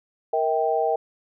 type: chord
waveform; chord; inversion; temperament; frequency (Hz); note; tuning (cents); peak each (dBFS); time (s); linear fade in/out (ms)
sine; E diminished; second; equal with one note detuned; 466.2 / 642.3 / 784; Bb4 / E5 / G5; 0 / -45 / 0; -24; 0.33-0.96; 5
effects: none